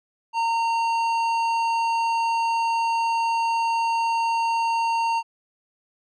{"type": "tone with tanh clipping", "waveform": "sine", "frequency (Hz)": 918, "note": "A#5", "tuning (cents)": -27, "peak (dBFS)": -22, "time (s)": [0.33, 5.23], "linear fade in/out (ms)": 50, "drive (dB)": 12, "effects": []}